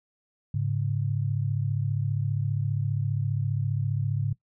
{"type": "tone pair together", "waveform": "sine", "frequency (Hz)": [105.06, 140], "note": ["G#2", "C#3"], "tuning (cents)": [20, 18], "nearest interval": "perfect fourth", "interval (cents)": 498, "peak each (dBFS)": -27, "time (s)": [0.54, 4.33], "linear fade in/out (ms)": 5, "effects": ["noise-tail reverb RT60 0.1 s tail -19 dB re dry"]}